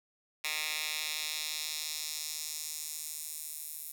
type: tone with high-pass filter sweep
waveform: 10% pulse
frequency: 153.8 Hz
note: D#3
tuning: 20 cents flat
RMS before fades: -38 dBFS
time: 0.44-3.92 s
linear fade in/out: 5 ms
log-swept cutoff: 2400 to 11000 Hz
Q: 1.2
effects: none